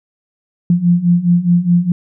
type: beating tone pair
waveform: sine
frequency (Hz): 171.7 / 176.5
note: F3 / F3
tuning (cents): -29 / +19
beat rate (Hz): 4.8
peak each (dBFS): -14 / -11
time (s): 0.7-1.92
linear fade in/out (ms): 2
effects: none